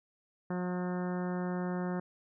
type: harmonic tone with a mistuned harmonic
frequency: 180 Hz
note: F#3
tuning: 47 cents flat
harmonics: 1 / 2 / 3 / 4 / 5 / 6 / 7 / 8 / 9 / 10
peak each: -33 / -39 / -43 / -45 / -47 / -49 / -50 / -51 / -52 / -53 dBFS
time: 0.5-2 s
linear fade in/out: 5 ms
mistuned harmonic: 9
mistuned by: -19 cents
effects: none